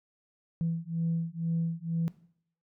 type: beating tone pair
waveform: sine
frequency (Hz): 164.81 / 166.91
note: E3 / E3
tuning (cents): 0 / +22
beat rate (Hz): 2.1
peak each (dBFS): -31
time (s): 0.61-2.08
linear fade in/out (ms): 0
effects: noise-tail reverb RT60 0.6 s tail -18 dB re dry + tanh soft clip ceiling -22 dBFS